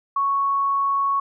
sine tone, 1108.7 Hz, C#6, in tune, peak -18 dBFS, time 0.16-1.2 s, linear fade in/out 5 ms, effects none

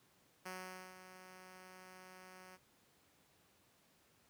5% pulse tone with ADSR envelope, 185 Hz, F#3, in tune, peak -33 dBFS, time 0.45-2.58 s, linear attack 12 ms, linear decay 480 ms, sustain -11 dB, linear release 34 ms, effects pink hiss -71 dBFS RMS until 4.29 s + high-pass 100 Hz 12 dB/octave

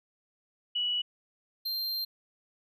sine / square tone pair in turn, 2939 / 4170 Hz, F#7 / C8, -12 / -7 cents, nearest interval tritone, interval 605 cents, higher second, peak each -27 / -31 dBFS, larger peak first, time 0.75-1.02 / 1.65-2.05 s, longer second, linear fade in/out 10 ms, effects none

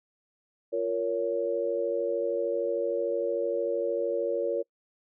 sine chord, Bb minor, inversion second, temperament just, 349.6 / 466.2 / 559.4 Hz, F4 / Bb4 / Db5, +2 / 0 / +16 cents, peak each -33 / -29 / -29 dBFS, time 0.72-4.63 s, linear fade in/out 20 ms, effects noise-tail reverb RT60 0.1 s tail -26 dB re dry

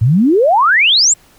sine exponential sweep, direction up, 102.8 to 7910 Hz, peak -7 dBFS, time 0.01-1.14 s, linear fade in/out 10 ms, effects pink hiss -48 dBFS RMS until 1.38 s

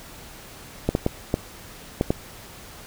clicks, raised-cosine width 2 ms, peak -6 dBFS, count 6, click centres 0.89 / 0.951 / 1.064 / 1.341 / 2.011 / 2.105 s, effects pink hiss -43 dBFS RMS until 2.86 s

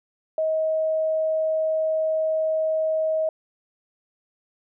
sine tone, 633 Hz, D#5, 30 cents sharp, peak -20 dBFS, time 0.38-3.29 s, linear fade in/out 2 ms, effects none

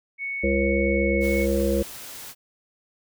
sine tone with pitch glide, 2217 to 2202 Hz, C#7 to C#7, 0 to -12 cents, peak -27 dBFS, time 0.18-1.47 s, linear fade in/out 50 ms, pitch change -12 cents, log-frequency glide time 0.86-1.18 s
harmonic tone, 68.1 Hz, C#2, 30 cents flat, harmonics 1 / 3 / 5 / 7 / 8, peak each -26 / -26 / -26 / -26 / -26 dBFS, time 0.43-1.83 s, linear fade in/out 10 ms
white noise, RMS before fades -39 dBFS, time 1.2-2.35 s, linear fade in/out 50 ms
effects none

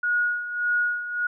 sine tone with tremolo, 1448 Hz, F#6, 38 cents flat, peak -19 dBFS, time 0.03-1.27 s, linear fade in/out 5 ms, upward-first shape sine, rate 1.7 Hz, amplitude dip 70%, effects none

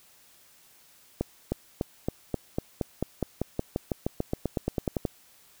accelerating click train, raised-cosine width 2 ms, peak -13 dBFS, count 23, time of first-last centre 1.21-5.052 s, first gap 310 ms, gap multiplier 0.94, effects white hiss -58 dBFS RMS until 5.6 s

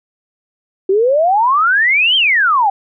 sine exponential two-way sweep, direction up then down, 370 to 3218 to 765 Hz, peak -9 dBFS, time 0.89-2.7 s, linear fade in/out 5 ms, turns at 2.16 s, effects none

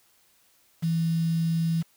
sine tone with quantisation, 164.81 Hz, E3, in tune, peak -22 dBFS, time 0.82-1.83 s, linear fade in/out 20 ms, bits 7, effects white hiss -63 dBFS RMS until 1.96 s

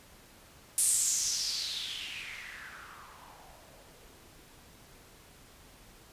violet noise with low-pass filter sweep, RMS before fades -36 dBFS, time 0.78-4.61 s, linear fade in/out 0 ms, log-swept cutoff 9500 to 260 Hz, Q 4.5, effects pink hiss -56 dBFS RMS until 6.12 s + resampled to 32000 Hz

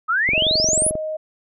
sine exponential sweep, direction up, 1239 to 11175 Hz, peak -16 dBFS, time 0.08-0.91 s, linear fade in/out 20 ms
click train, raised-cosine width 2 ms, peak -14 dBFS, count 16, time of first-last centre 0.29-0.954 s, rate 22.6 Hz
sine tone with pitch glide, 629 to 623.6 Hz, D#5 to D#5, +19 to +4 cents, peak -23 dBFS, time 0.34-1.17 s, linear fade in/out 10 ms, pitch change -15 cents, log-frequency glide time 0.49-0.82 s
effects none

